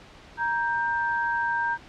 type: tone pair together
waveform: sine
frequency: 938 / 1574.7 Hz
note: A#5 / G6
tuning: +11 / +7 cents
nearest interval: major sixth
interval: 896 cents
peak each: -26 dBFS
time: 0.37-1.78 s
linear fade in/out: 50 ms
effects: pink hiss -48 dBFS RMS until 1.88 s + low-pass 4000 Hz 12 dB/octave